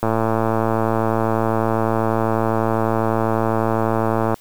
click train, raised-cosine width 1 ms, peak -5 dBFS, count 484, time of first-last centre 0.03-4.343 s, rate 112 Hz, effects white hiss -50 dBFS RMS until 4.4 s

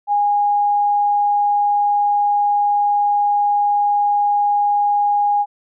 sine tone, 821 Hz, G#5, 20 cents flat, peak -13 dBFS, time 0.07-5.46 s, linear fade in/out 50 ms, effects none

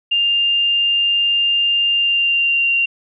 sine tone with pitch glide, 2801 to 2767 Hz, F7 to F7, +4 to -17 cents, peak -13 dBFS, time 0.11-2.86 s, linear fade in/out 10 ms, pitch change -21 cents, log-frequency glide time 1.9-2.72 s, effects none

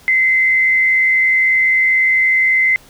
sine tone with frequency modulation, 2061 Hz, C7, 27 cents flat, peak -10 dBFS, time 0.08-2.76 s, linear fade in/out 0 ms, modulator 112 Hz, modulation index 0.36, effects pink hiss -45 dBFS RMS until 2.89 s

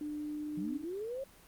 sine tone with pitch glide, 298.8 to 301.1 Hz, D4 to D4, +30 to +43 cents, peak -36 dBFS, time 0.01-0.84 s, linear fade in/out 2 ms, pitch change +13 cents, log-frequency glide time 0.16-0.65 s
sine linear sweep, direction up, 165.2 to 554 Hz, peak -36 dBFS, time 0.57-1.24 s, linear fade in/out 5 ms
effects pink hiss -59 dBFS RMS until 1.47 s + Opus 24 kbps

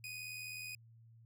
sawtooth tone with amplitude modulation, 2489 Hz, D#7, in tune, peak -38 dBFS, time 0.04-0.75 s, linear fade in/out 2 ms, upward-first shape sine, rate 79.7 Hz, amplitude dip 50%, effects added 114 Hz sine -58 dBFS peak until 1.25 s

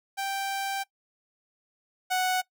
sawtooth tone pair in turn, 784 / 740 Hz, G5 / F#5, 0 / 0 cents, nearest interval minor second, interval 100 cents, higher first, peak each -25 / -20 dBFS, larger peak second, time 0.17-0.84 / 2.1-2.42 s, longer first, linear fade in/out 20 ms, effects noise-tail reverb RT60 0.1 s tail -21 dB re dry

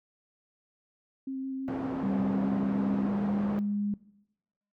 sine tone with vibrato, 265.8 Hz, C4, 27 cents sharp, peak -32 dBFS, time 1.27-3.07 s, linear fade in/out 5 ms, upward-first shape square, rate 6.1 Hz, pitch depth 9 cents each way
pink band-pass noise, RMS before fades -37 dBFS, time 1.68-3.59 s, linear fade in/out 0 ms, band 150 to 850 Hz, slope 12 dB/octave
sine tone with pitch glide, 196 to 204.8 Hz, G3 to G#3, 0 to -24 cents, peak -27 dBFS, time 2.03-3.94 s, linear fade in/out 2 ms, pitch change +76 cents, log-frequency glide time 2.17-3.56 s
effects noise-tail reverb RT60 0.9 s tail -20 dB re dry

